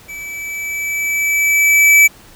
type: tone with level ramp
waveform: square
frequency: 2305 Hz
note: D7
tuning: 33 cents flat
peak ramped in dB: -28 to -5 dBFS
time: 0.08-2.08 s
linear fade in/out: 20 ms
effects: pink hiss -43 dBFS RMS until 2.35 s